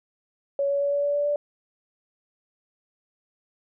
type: tone with pitch steps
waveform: sine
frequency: 560 / 563.9 / 567.8 / 571.8 / 575.7 / 579.7 / 583.8 Hz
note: C#5 / C#5 / C#5 / D5 / D5 / D5 / D5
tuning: +18 / +30 / +41 / -46 / -35 / -23 / -10 cents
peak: -21 dBFS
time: 0.59-1.36 s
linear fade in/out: 2 ms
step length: 110 ms
effects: none